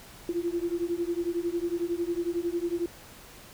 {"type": "beating tone pair", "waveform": "sine", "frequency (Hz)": [338.8, 349.8], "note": ["E4", "F4"], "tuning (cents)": [48, 3], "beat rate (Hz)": 11, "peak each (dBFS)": [-30, -30], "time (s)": [0.29, 2.86], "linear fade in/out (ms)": 2, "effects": ["pink hiss -49 dBFS RMS until 3.53 s"]}